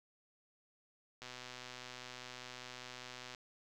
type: click train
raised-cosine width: 0.2 ms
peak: -30 dBFS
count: 267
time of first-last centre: 1.22-3.348 s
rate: 125 Hz
effects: 12-bit